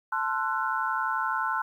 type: chord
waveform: sine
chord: F# half-diminished seventh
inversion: first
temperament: equal with one note detuned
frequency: 880 / 1046.5 / 1348.5 / 1480 Hz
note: A5 / C6 / E6 / F#6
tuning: 0 / 0 / +39 / 0 cents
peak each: -31 dBFS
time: 0.12-1.62 s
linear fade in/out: 5 ms
effects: 10-bit